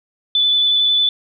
sine tone with vibrato, 3488 Hz, A7, 16 cents flat, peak -12 dBFS, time 0.35-1.09 s, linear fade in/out 2 ms, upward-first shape square, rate 11 Hz, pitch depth 9 cents each way, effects none

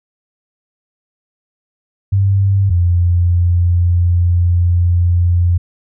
sine tone pair in turn, 98 / 87.49 Hz, G2 / F2, 0 / +4 cents, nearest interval major second, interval 196 cents, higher first, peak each -9 dBFS, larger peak neither, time 2.12-2.7 / 2.7-5.58 s, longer second, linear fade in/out 10 ms, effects none

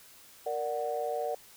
sine chord, Bb augmented, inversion none, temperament equal, 466.2 / 587.3 / 740 Hz, Bb4 / D5 / F#5, 0 / 0 / 0 cents, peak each -34 dBFS, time 0.46-1.35 s, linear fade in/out 5 ms, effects tanh soft clip ceiling -20 dBFS + white hiss -55 dBFS RMS until 1.56 s

